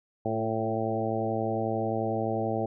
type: harmonic tone with a mistuned harmonic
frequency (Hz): 111.3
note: A2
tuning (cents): +20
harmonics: 1 / 2 / 3 / 4 / 5 / 6 / 7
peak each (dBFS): -34 / -34 / -34 / -34 / -34 / -34 / -34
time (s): 0.25-2.66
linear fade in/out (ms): 5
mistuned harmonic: 3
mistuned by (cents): +18
effects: none